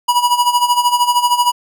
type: tone with tremolo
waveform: square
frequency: 972 Hz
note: B5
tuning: 28 cents flat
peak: -9 dBFS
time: 0.08-1.52 s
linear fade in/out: 10 ms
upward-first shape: sine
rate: 13 Hz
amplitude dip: 75%
effects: none